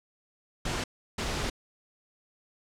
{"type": "noise bursts at uneven times", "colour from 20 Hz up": "pink", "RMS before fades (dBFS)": -31, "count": 2, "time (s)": [[0.65, 0.84], [1.18, 1.5]], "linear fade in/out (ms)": 5, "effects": ["low-pass 7000 Hz 12 dB/octave"]}